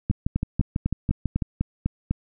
two click trains, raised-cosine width 5 ms, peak -11 / -10 dBFS, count 9 / 9, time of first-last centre 0.1-1.422 / 0.11-2.11 s, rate 6.05 / 4 Hz, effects none

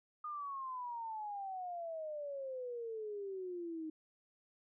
sine exponential sweep, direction down, 1230 to 310.4 Hz, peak -40 dBFS, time 0.24-3.9 s, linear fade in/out 5 ms, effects none

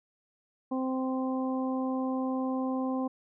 harmonic tone, 260.3 Hz, C4, 9 cents flat, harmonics 1 / 2 / 3 / 4, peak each -29 / -36 / -39 / -40 dBFS, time 0.71-3.08 s, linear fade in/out 10 ms, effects none

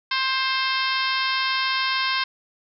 harmonic tone, 527 Hz, C5, 12 cents sharp, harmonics 2 / 3 / 4 / 5 / 6 / 7 / 8 / 9 / 10, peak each -26 / -28 / -29 / -30 / -31 / -31 / -32 / -33 / -33 dBFS, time 0.11-2.24 s, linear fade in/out 5 ms, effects none

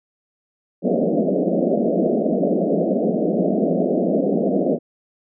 pink band-pass noise, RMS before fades -19 dBFS, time 0.82-4.79 s, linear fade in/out 50 ms, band 170 to 680 Hz, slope 96 dB/octave, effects none

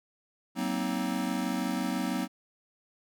square chord, C half-diminished seventh, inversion second, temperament just, 188.37 / 235.5 / 261.6 / 314 Hz, Gb3 / Bb3 / C4 / Eb4, +31 / +18 / 0 / +16 cents, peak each -35 / -35 / -34 / -37 dBFS, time 0.55-2.28 s, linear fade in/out 50 ms, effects none

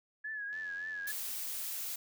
sine tone with vibrato, 1696 Hz, G#6, 36 cents sharp, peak -37 dBFS, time 0.24-1.12 s, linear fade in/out 10 ms, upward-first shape triangle, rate 3.5 Hz, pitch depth 76 cents each way
click train, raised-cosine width 0.2 ms, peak -39 dBFS, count 69, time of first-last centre 0.53-1.309 s, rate 87.3 Hz
blue noise, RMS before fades -39 dBFS, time 1.07-1.96 s, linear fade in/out 5 ms
effects none

